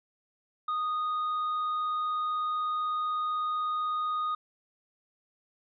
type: tone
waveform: triangle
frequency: 1238 Hz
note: D#6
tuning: 9 cents flat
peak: -26 dBFS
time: 0.68-4.35 s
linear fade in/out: 5 ms
effects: resampled to 11025 Hz